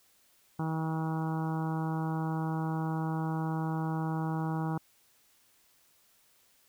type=harmonic tone; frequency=159.9 Hz; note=D#3; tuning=48 cents sharp; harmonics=1 / 2 / 3 / 4 / 5 / 6 / 7 / 8 / 9; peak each=-31 / -37 / -45 / -49 / -40 / -43 / -46 / -48 / -49 dBFS; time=0.59-4.78 s; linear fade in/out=5 ms; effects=white hiss -66 dBFS RMS until 6.68 s